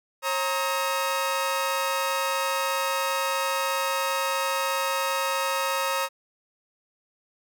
sawtooth tone cluster, 541 / 931 / 1272 Hz, C#5 / A#5 / D#6, -42 / -2 / +38 cents, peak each -25 dBFS, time 0.22-6.09 s, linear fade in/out 50 ms, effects none

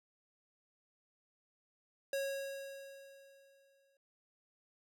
square tone with exponential decay, 549 Hz, C#5, 17 cents flat, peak -34 dBFS, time 2.13-3.97 s, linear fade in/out 2 ms, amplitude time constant 400 ms, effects none

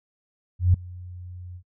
sine tone with ADSR envelope, 89.7 Hz, F2, 47 cents sharp, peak -12 dBFS, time 0.59-1.63 s, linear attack 150 ms, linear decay 4 ms, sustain -24 dB, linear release 75 ms, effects noise-tail reverb RT60 0.1 s tail -25 dB re dry

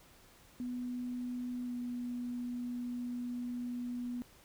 sine tone with pitch glide, 246.9 to 244.1 Hz, B3 to B3, 0 to -20 cents, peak -36 dBFS, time 0.6-4.22 s, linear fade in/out 0 ms, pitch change -20 cents, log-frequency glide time 1.65-1.71 s, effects pink hiss -61 dBFS RMS until 4.44 s

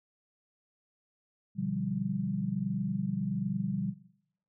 sine chord, G dominant seventh, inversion first, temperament equal, 123.47 / 146.83 / 174.61 / 196 Hz, B2 / D3 / F3 / G3, 0 / 0 / 0 / 0 cents, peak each -39 / -37 / -35 / -33 dBFS, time 1.55-3.94 s, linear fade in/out 50 ms, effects noise-tail reverb RT60 0.7 s tail -17 dB re dry

